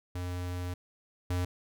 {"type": "tone pair in turn", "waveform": "square", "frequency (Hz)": [89.4, 89.4], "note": ["F2", "F2"], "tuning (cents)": [41, 41], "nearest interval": "unison", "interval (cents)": 0, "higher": "neither", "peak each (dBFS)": [-34, -29], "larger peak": "second", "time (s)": [[0.15, 0.74], [1.3, 1.45]], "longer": "first", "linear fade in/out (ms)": 5, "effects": []}